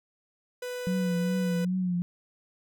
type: tone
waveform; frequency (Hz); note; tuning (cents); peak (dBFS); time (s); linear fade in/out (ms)
45% pulse; 496; B4; +7; -33; 0.62-1.65; 5
type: tone with vibrato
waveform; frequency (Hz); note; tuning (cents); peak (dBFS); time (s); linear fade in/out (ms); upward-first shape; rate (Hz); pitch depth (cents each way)
sine; 180.8; F#3; -40; -25; 0.87-2.02; 0; triangle; 2.5; 61
effects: none